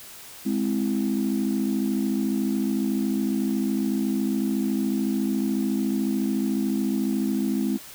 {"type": "chord", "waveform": "sine", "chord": "Ab augmented", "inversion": "none", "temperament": "equal", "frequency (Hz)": [207.7, 261.6, 329.6], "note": ["Ab3", "C4", "E4"], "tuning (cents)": [0, 0, 0], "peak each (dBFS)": [-24, -25, -28], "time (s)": [0.45, 7.78], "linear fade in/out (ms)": 20, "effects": ["tanh soft clip ceiling -15 dBFS", "white hiss -43 dBFS RMS until 7.94 s"]}